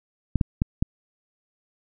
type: clicks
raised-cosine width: 5 ms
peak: -8 dBFS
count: 4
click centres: 0.357 / 0.412 / 0.619 / 0.825 s
effects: none